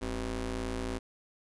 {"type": "ring-modulated tone", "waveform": "20% pulse", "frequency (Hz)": 116.54, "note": "A#2", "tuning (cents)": 0, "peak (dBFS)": -25, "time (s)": [0.01, 0.99], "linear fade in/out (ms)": 20, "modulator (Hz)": 148, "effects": ["resampled to 24000 Hz"]}